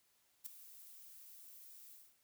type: noise with ADSR envelope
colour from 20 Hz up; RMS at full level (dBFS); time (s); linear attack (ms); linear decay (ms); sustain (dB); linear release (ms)
violet; -42; 0.44-2.17; 22; 4; -15; 260
effects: white hiss -75 dBFS RMS until 2.23 s